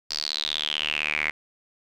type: tone with band-pass filter sweep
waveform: sawtooth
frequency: 75.7 Hz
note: D#2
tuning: 47 cents flat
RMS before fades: -28 dBFS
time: 0.1-1.31 s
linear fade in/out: 10 ms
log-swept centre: 4900 to 2100 Hz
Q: 8
effects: none